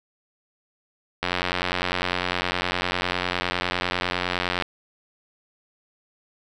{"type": "click train", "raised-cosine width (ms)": 0.3, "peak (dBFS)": -7, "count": 306, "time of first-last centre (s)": [1.23, 4.623], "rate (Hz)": 89.9, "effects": []}